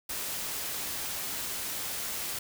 white noise, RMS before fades -35 dBFS, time 0.09-2.39 s, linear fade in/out 5 ms, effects none

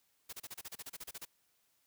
white noise bursts, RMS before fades -45 dBFS, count 14, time 0.29-1.253 s, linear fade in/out 10 ms, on 40 ms, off 31 ms, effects white hiss -75 dBFS RMS until 1.86 s

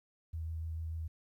sine tone with vibrato, 80.9 Hz, E2, 32 cents flat, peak -36 dBFS, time 0.33-1.08 s, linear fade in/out 10 ms, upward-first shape sine, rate 6.8 Hz, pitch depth 13 cents each way, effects 12-bit

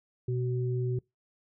sine tone pair together, 123.47 / 375.5 Hz, B2 / F#4, 0 / +26 cents, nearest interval octave + perfect fifth, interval 1926 cents, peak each -28 / -34 dBFS, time 0.28-0.99 s, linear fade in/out 5 ms, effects noise-tail reverb RT60 0.2 s tail -25 dB re dry

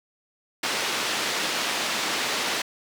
white band-pass noise, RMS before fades -27 dBFS, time 0.63-2.62 s, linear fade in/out 5 ms, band 220 to 4300 Hz, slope 12 dB/octave, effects none

